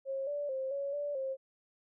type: tone with pitch steps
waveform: sine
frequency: 540 / 580 / 529 / 559 / 580 / 533 Hz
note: C#5 / D5 / C5 / C#5 / D5 / C5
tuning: -45 / -22 / +19 / +14 / -22 / +32 cents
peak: -33 dBFS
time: 0.05-1.37 s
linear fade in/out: 50 ms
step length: 220 ms
effects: none